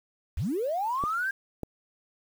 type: linear sweep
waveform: sine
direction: up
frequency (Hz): 50.2 to 1624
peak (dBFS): -26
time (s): 0.37-1.31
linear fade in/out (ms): 5
type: clicks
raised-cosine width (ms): 2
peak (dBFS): -20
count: 2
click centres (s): 1.038 / 1.633
effects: 8-bit